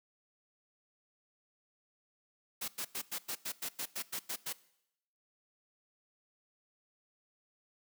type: noise bursts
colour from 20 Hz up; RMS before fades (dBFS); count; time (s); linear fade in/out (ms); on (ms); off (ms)
white; -38; 12; 2.61-4.53; 10; 72; 96
effects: noise-tail reverb RT60 0.8 s tail -20 dB re dry + high-pass 150 Hz 12 dB/octave